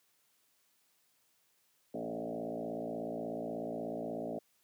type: tone with frequency modulation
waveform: sine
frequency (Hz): 436.3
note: A4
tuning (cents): -15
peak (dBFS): -36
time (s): 1.94-4.39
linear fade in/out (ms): 5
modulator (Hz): 56.5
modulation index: 4.4
effects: white hiss -73 dBFS RMS until 4.63 s + high-pass 100 Hz 12 dB/octave